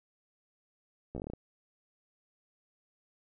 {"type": "slowing click train", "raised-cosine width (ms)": 2, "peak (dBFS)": -26, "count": 9, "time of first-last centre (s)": [1.15, 1.335], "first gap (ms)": 14, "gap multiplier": 1.14, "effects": []}